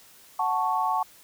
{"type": "chord", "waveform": "sine", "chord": "F# minor", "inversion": "none", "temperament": "equal", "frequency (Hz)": [740, 880, 1108.7], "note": ["F#5", "A5", "C#6"], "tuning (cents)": [0, 0, 0], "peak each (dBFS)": [-28, -26, -27], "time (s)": [0.39, 1.03], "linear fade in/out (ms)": 5, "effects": ["white hiss -53 dBFS RMS until 1.23 s"]}